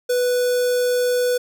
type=tone with notch filter; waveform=square; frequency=493.9 Hz; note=B4; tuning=in tune; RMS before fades=-19 dBFS; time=0.09-1.38 s; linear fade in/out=10 ms; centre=2200 Hz; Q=0.93; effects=none